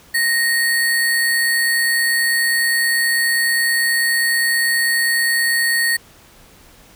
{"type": "tone with sample-and-hold", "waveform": "sine", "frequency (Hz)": 1864.7, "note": "A#6", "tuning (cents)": 0, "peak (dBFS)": -14, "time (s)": [0.14, 5.97], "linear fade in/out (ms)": 10, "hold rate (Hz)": 6300, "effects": ["pink hiss -47 dBFS RMS until 6.95 s"]}